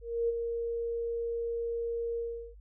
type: tone with ADSR envelope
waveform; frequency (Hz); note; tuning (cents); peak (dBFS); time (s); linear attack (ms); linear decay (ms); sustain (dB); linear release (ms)
sine; 466.2; A#4; 0; -24; 0.01-2.55; 280; 22; -6; 370
effects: noise-tail reverb RT60 0.1 s tail -24 dB re dry + added 50 Hz sine -49 dBFS peak until 2.6 s